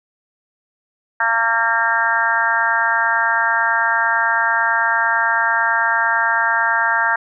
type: harmonic tone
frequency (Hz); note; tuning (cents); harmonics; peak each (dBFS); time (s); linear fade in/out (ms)
229; A#3; -31; 3 / 4 / 5 / 6 / 7 / 8; -26 / -20 / -26 / -22 / -18 / -22; 1.2-7.16; 5
effects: none